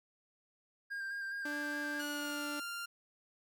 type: tone with vibrato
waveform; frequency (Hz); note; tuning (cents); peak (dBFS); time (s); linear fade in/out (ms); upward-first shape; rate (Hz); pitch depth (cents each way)
triangle; 1600; G6; +35; -36; 0.9-2.02; 20; square; 4.8; 21
type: tone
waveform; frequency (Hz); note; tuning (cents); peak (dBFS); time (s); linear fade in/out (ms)
sawtooth; 293.4; D4; -2; -36; 1.45-2.6; 5
type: tone with pitch glide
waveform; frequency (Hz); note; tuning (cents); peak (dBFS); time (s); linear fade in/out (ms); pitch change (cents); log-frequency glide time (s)
sawtooth; 1452 to 1392.9; F#6 to F6; -33 to -5; -36; 1.99-2.86; 10; -72; 2.1-2.48
effects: none